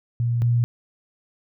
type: tone pair in turn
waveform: sine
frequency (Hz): 118.7 / 119.24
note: A#2 / A#2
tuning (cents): +32 / +40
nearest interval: unison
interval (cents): 8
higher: second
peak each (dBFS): -19 / -16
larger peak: second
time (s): 0.2-0.42 / 0.42-0.64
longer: neither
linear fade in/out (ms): 0
effects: none